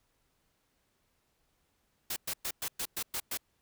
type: noise bursts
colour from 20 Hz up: white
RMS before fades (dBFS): -35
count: 8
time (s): 2.1-3.374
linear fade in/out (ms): 5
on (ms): 63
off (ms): 110
effects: pink hiss -75 dBFS RMS until 3.61 s